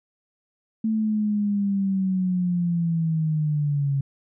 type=linear sweep; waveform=sine; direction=down; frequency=221.8 to 137 Hz; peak=-20 dBFS; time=0.84-4.01 s; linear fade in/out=5 ms; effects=none